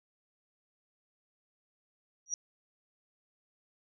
sine tone with exponential growth, 5770 Hz, F#8, 44 cents flat, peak -26 dBFS, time 2.26-2.34 s, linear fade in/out 1 ms, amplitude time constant 16 ms, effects none

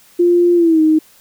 sine tone with pitch glide, 349.2 to 312.9 Hz, F4 to D#4, 0 to +10 cents, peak -8 dBFS, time 0.19-0.99 s, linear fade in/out 10 ms, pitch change -190 cents, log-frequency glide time 0.55-0.81 s, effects white hiss -48 dBFS RMS until 1.2 s

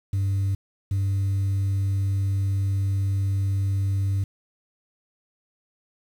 sine tone bursts at uneven times, 98 Hz, G2, in tune, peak -18 dBFS, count 2, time 0.13-0.55 / 0.91-4.24 s, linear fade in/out 5 ms, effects tanh soft clip ceiling -20 dBFS + 8-bit

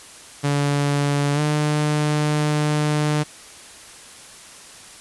sawtooth tone with pitch glide, 143.4 to 150.18 Hz, D3 to D3, -41 to +39 cents, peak -14 dBFS, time 0.43-3.24 s, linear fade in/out 20 ms, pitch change +80 cents, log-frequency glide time 1.34-1.4 s, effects white hiss -42 dBFS RMS until 5 s + resampled to 24000 Hz

